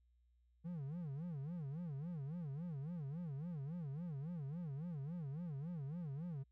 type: tone with vibrato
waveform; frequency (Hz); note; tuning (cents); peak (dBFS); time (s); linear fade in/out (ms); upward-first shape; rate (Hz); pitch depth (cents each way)
triangle; 154.9; D#3; -7; -40; 0.64-6.44; 20; sine; 3.6; 250
effects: added 60 Hz sine -70 dBFS peak until 6.51 s